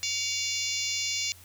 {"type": "harmonic tone with a mistuned harmonic", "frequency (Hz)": 698.5, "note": "F5", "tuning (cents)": 0, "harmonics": [3, 4, 5, 6, 7, 8, 9, 10], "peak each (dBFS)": [-36, -36, -37, -37, -35, -36, -38, -35], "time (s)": [0.03, 1.32], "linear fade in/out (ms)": 0, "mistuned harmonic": 3, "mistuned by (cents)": 130, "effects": ["added 89 Hz sine -53 dBFS peak until 1.44 s", "white hiss -53 dBFS RMS until 1.44 s"]}